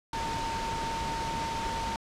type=tone in noise; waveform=sine; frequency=910 Hz; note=A#5; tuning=42 cents flat; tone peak=-32 dBFS; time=0.13-1.96 s; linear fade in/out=2 ms; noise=pink; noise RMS=-35 dBFS; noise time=0.13-1.96 s; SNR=0 dB; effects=low-pass 6000 Hz 12 dB/octave